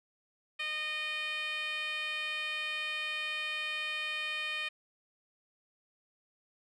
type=tone with band-pass filter; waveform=10% pulse; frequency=614 Hz; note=D#5; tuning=23 cents flat; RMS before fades=-36 dBFS; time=0.59-4.69 s; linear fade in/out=10 ms; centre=2500 Hz; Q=2.3; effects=none